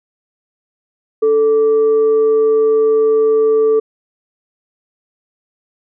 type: tone with frequency modulation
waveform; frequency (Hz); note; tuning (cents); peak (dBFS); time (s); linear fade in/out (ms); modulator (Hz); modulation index
sine; 440; A4; 0; -9; 1.22-3.8; 10; 727; 0.2
effects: none